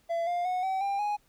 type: tone with pitch steps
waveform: triangle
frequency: 674 / 702.6 / 732.5 / 763.6 / 796 / 829.8 Hz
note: E5 / F5 / F#5 / G5 / G5 / G#5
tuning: +38 / +10 / -18 / -46 / +26 / -2 cents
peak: -25 dBFS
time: 0.09-1.17 s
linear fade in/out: 20 ms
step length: 180 ms
effects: pink hiss -67 dBFS RMS until 1.28 s